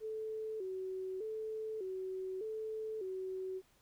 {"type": "tone with vibrato", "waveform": "sine", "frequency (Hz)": 405.4, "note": "G#4", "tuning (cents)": -42, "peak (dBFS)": -38, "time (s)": [0, 3.62], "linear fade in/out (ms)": 50, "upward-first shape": "square", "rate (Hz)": 0.83, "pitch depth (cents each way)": 130, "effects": ["pink hiss -70 dBFS RMS until 3.81 s"]}